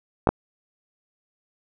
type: clicks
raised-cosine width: 1 ms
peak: -3 dBFS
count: 2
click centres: 0.272 / 0.29 s
effects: none